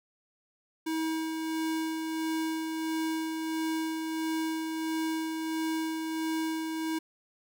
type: tone with tremolo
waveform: square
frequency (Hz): 320.1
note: D#4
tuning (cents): +49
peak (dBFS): -29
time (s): 0.86-6.99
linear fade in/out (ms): 10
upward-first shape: sine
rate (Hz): 1.5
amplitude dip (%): 35
effects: none